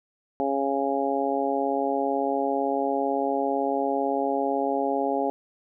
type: harmonic tone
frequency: 137.9 Hz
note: C#3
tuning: 9 cents flat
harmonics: 2 / 3 / 4 / 5 / 6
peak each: -29 / -29 / -29 / -29 / -29 dBFS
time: 0.4-5.3 s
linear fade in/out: 0 ms
effects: none